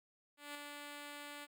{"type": "tone with ADSR envelope", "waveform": "5% pulse", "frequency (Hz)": 290.8, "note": "D4", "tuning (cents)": -17, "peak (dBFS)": -32, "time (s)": [0.37, 1.47], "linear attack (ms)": 180, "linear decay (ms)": 4, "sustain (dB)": -4, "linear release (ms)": 35, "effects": []}